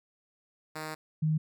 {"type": "tone pair in turn", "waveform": ["5% pulse", "sine"], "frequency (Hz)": [155.9, 155.9], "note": ["D#3", "D#3"], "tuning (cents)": [4, 4], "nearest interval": "unison", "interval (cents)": 0, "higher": "neither", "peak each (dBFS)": [-25, -24], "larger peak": "second", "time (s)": [[0.75, 0.95], [1.22, 1.38]], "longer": "first", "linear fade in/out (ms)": 10, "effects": []}